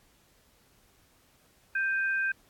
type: tone pair together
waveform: sine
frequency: 1570.9 / 2491 Hz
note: G6 / D#7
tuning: +3 / +1 cents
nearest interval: minor sixth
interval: 798 cents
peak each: -26 / -36 dBFS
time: 1.75-2.32 s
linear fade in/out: 5 ms
effects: pink hiss -64 dBFS RMS until 2.49 s + AAC 64 kbps